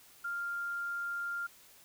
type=tone; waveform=sine; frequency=1396.9 Hz; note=F6; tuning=in tune; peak=-34 dBFS; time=0.24-1.47 s; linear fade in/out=10 ms; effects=white hiss -59 dBFS RMS until 1.84 s